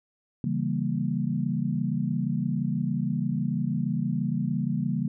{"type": "chord", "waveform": "sine", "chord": "C# diminished seventh", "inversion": "none", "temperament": "equal", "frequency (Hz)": [138.59, 164.81, 196, 233.1], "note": ["C#3", "E3", "G3", "Bb3"], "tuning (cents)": [0, 0, 0, 0], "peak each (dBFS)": -30, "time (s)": [0.44, 5.08], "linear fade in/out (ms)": 2, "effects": []}